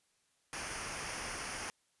pink noise with comb filter, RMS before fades -41 dBFS, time 0.53-1.7 s, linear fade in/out 0 ms, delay 0.26 ms, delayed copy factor -0.65, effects white hiss -75 dBFS RMS until 2 s + resampled to 24000 Hz

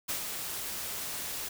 white noise with ADSR envelope, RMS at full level -32 dBFS, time 0.08-1.49 s, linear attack 18 ms, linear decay 95 ms, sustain -5 dB, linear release 9 ms, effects none

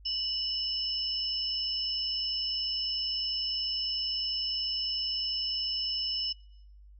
sine tone pair together, 2945 / 5266 Hz, F#7 / E8, -9 / -3 cents, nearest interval minor seventh, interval 1006 cents, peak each -35 / -30 dBFS, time 0.05-6.33 s, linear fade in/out 10 ms, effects noise-tail reverb RT60 0.9 s tail -26 dB re dry + added 50 Hz sine -50 dBFS peak until 6.99 s

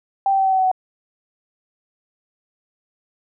sine tone with pitch steps, 784 / 777.7 / 771.4 / 765.2 / 759 / 752.9 / 746.9 Hz, G5 / G5 / G5 / G5 / F#5 / F#5 / F#5, 0 / -14 / -28 / -42 / +44 / +30 / +16 cents, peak -14 dBFS, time 0.26-0.715 s, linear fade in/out 2 ms, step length 65 ms, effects none

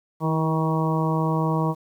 harmonic tone with a mistuned harmonic, 158.9 Hz, D#3, 37 cents sharp, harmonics 1 / 2 / 3 / 4 / 5 / 6 / 7, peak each -22 / -28 / -30 / -32 / -34 / -29 / -31 dBFS, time 0.2-1.75 s, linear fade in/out 50 ms, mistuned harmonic 2, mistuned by +27 cents, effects 9-bit

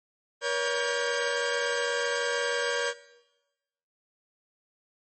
sawtooth tone cluster, 478.7 / 565 / 1599 Hz, A#4 / C#5 / G6, +46 / +33 / +34 cents, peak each -27 dBFS, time 0.41-2.94 s, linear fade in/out 50 ms, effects noise-tail reverb RT60 1.0 s tail -17 dB re dry + MP3 32 kbps

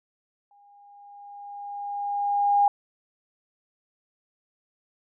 sine tone with exponential growth, 812 Hz, G#5, 39 cents flat, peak -15 dBFS, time 0.51-2.68 s, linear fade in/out 2 ms, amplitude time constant 470 ms, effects none

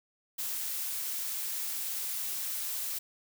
blue noise, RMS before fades -35 dBFS, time 0.38-2.99 s, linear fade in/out 10 ms, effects none

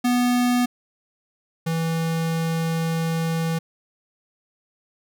square tone pair in turn, 245.6 / 163.92 Hz, B3 / E3, -9 / -9 cents, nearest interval perfect fifth, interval 700 cents, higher first, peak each -18 / -22 dBFS, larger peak first, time 0.04-0.66 / 1.66-3.59 s, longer second, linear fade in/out 10 ms, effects none

